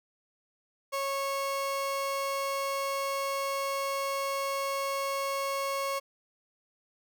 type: tone pair together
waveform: 30% pulse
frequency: 550 / 1100 Hz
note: C#5 / C#6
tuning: -14 / -14 cents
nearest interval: octave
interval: 1200 cents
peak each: -29 / -34 dBFS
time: 0.92-6 s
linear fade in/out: 20 ms
effects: none